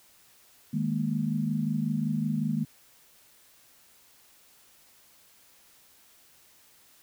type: chord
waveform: sine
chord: D# suspended fourth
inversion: none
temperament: equal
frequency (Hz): 155.56 / 207.7 / 233.1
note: D#3 / G#3 / A#3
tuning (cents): 0 / 0 / 0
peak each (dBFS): -30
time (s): 0.73-2.65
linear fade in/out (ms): 10
effects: white hiss -59 dBFS RMS until 7.02 s